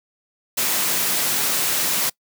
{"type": "high-pass noise", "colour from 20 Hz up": "white", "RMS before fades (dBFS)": -21, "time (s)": [0.57, 2.1], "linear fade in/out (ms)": 10, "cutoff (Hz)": 120, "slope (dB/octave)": 48, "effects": ["noise-tail reverb RT60 0.1 s tail -24 dB re dry"]}